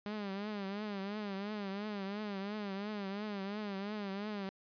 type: tone with vibrato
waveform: sawtooth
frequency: 202.9 Hz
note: G#3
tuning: 40 cents flat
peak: -34 dBFS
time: 0.06-4.49 s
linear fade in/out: 0 ms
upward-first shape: triangle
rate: 2.9 Hz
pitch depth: 110 cents each way
effects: resampled to 11025 Hz